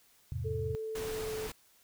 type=chord; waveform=sine; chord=E augmented; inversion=none; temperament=just; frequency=82.41 / 103.01 / 128.76 Hz; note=E2 / G#2 / B#2; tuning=0 / -14 / -27 cents; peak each=-38 dBFS; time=0.32-0.75 s; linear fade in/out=0 ms
type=tone with pitch glide; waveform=sine; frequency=440 to 435.2 Hz; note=A4 to A4; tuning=0 to -19 cents; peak=-35 dBFS; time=0.44-1.48 s; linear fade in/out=20 ms; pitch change=-19 cents; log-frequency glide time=1.02-1.31 s
type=noise; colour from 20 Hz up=pink; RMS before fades=-42 dBFS; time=0.95-1.52 s; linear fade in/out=5 ms
effects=white hiss -65 dBFS RMS until 1.83 s